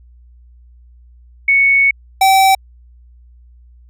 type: tone pair in turn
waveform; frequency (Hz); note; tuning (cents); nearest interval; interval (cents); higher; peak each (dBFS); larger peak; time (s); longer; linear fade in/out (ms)
sine / square; 2217 / 770.6; C#7 / G5; 0 / -30; octave + tritone; 1830; first; -8; neither; 1.48-1.91 / 2.21-2.55; first; 5
effects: added 60 Hz sine -41 dBFS peak until 3.89 s